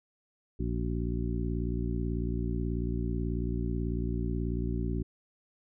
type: harmonic tone with a mistuned harmonic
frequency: 58.27 Hz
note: A#1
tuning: in tune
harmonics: 1 / 2 / 3 / 4 / 5 / 6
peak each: -32 / -35 / -37 / -38 / -39 / -40 dBFS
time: 0.59-5.03 s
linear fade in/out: 10 ms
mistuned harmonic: 6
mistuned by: +91 cents
effects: none